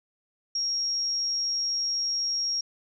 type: tone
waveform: sine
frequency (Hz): 5588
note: F8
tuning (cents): 0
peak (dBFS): -25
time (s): 0.55-2.61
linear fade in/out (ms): 5
effects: none